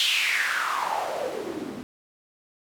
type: noise with band-pass filter sweep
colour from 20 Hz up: white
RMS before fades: -27 dBFS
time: 0-1.83 s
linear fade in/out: 0 ms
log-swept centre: 3400 to 220 Hz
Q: 4.7
effects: none